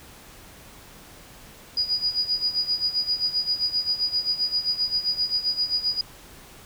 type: tone with tremolo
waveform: sine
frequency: 4909 Hz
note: D#8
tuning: 24 cents flat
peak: -19 dBFS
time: 1.77-6.01 s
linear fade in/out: 2 ms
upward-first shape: sine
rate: 7.6 Hz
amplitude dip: 80%
effects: pink hiss -47 dBFS RMS until 6.65 s